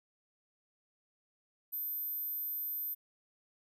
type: tone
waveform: sine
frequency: 13650 Hz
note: G#9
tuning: 46 cents sharp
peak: -35 dBFS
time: 1.72-2.95 s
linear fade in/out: 20 ms
effects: none